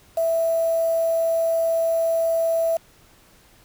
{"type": "tone with quantisation", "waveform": "sine", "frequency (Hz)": 659.3, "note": "E5", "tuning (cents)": 0, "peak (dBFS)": -18, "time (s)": [0.17, 2.77], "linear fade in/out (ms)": 5, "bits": 6, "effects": ["pink hiss -54 dBFS RMS until 3.64 s"]}